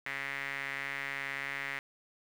sawtooth tone with band-pass filter, 138.59 Hz, C#3, in tune, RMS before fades -38 dBFS, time 0.06-1.79 s, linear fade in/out 2 ms, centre 2000 Hz, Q 5, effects 9-bit

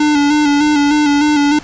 square tone with vibrato, 293.7 Hz, D4, in tune, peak -10 dBFS, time 0-1.59 s, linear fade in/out 5 ms, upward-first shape square, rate 3.3 Hz, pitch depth 35 cents each way, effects pink hiss -35 dBFS RMS until 1.63 s + resampled to 16000 Hz

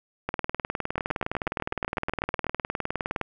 two click trains, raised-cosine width 0.5 ms, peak -13 / -12 dBFS, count 13 / 58, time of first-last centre 0.98-2.467 / 0.29-3.213 s, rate 8.07 / 19.5 Hz, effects none

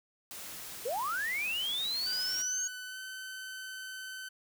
white noise, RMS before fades -44 dBFS, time 0.31-2.42 s, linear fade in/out 0 ms
sine linear sweep, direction up, 428 to 6650 Hz, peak -31 dBFS, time 0.85-2.68 s, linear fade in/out 10 ms
sawtooth tone with pitch glide, 1502 to 1525.6 Hz, F#6 to G6, +26 to -47 cents, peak -37 dBFS, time 2.06-4.29 s, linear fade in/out 10 ms, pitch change +27 cents, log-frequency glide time 2.86-2.98 s
effects none

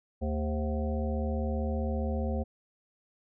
harmonic tone with a mistuned harmonic, 75.2 Hz, D2, 42 cents sharp, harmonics 1 / 3 / 5 / 7 / 9 / 10, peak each -30 / -34 / -41 / -37 / -44 / -43 dBFS, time 0.21-2.44 s, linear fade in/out 20 ms, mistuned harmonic 5, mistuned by +89 cents, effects none

